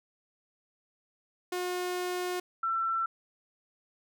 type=tone pair in turn; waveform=sawtooth / sine; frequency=360 / 1342.4 Hz; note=F#4 / E6; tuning=-47 / +31 cents; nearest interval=octave + major seventh; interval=2278 cents; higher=second; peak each=-27 dBFS; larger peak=neither; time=1.52-2.4 / 2.63-3.06 s; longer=first; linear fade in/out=5 ms; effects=none